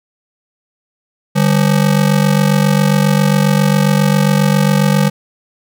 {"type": "ring-modulated tone", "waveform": "square", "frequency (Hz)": 172.3, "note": "F3", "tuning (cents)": -23, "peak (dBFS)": -7, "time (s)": [1.35, 5.1], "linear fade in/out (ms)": 20, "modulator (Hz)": 23.7, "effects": []}